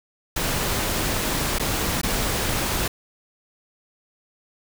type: noise with dropouts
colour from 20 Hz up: pink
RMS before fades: -24 dBFS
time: 0.36-2.88 s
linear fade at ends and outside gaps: 5 ms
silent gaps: 1.586-1.596 / 2.015-2.032 s
effects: none